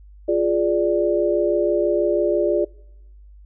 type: chord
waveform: sine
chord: D diminished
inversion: first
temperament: equal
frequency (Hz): 349.2 / 415.3 / 587.3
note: F4 / Ab4 / D5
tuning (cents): 0 / 0 / 0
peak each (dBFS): -20 / -22 / -20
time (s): 0.28-2.65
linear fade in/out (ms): 10
effects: noise-tail reverb RT60 0.9 s tail -25 dB re dry + added 50 Hz sine -42 dBFS peak until 3.45 s